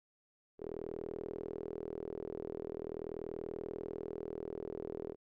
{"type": "tone with band-pass filter", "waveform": "sawtooth", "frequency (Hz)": 40.41, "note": "E1", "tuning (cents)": -34, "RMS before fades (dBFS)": -43, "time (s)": [0.58, 5.16], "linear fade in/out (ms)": 50, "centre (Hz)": 410, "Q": 5.5, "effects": []}